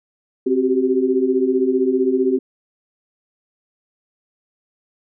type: tone cluster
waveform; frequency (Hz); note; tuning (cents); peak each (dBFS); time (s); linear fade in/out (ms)
sine; 262.2 / 375.2 / 390.6; C4 / F#4 / G4; +4 / +24 / -6; -19; 0.46-2.39; 10
effects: none